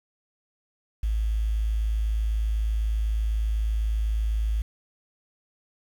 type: tone with quantisation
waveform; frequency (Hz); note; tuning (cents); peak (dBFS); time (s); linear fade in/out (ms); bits
sine; 54; A1; -32; -22; 1.03-4.62; 5; 8
effects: none